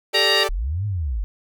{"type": "chord", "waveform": "sawtooth", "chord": "G suspended second", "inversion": "none", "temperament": "equal", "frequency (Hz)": [392, 440, 587.3], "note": ["G4", "A4", "D5"], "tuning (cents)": [0, 0, 0], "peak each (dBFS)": [-21, -21, -21], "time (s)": [0.13, 0.49], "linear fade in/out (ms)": 20}
{"type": "harmonic tone", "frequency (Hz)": 938, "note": "A#5", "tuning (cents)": 11, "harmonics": [2, 3, 4, 5], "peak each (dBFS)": [-22, -22, -22, -22], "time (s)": [0.14, 0.44], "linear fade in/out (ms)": 10}
{"type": "linear two-way sweep", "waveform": "sine", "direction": "up then down", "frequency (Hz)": [30.87, 107, 43.23], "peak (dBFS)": -21, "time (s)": [0.49, 1.24], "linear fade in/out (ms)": 0, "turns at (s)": 0.86}
{"effects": []}